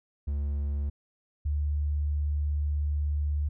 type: tone pair in turn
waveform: triangle / sine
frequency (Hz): 71.5 / 73.64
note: D2 / D2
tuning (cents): -46 / +5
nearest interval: minor second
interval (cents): 51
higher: second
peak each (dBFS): -25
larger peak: neither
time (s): 0.27-0.9 / 1.45-3.49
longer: second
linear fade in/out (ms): 10
effects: none